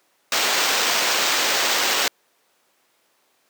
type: noise with sample-and-hold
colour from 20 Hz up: violet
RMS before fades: -20 dBFS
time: 0.32-2.08 s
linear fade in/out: 2 ms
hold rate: 11025 Hz
effects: pink hiss -63 dBFS RMS until 3.49 s + high-pass 400 Hz 12 dB/octave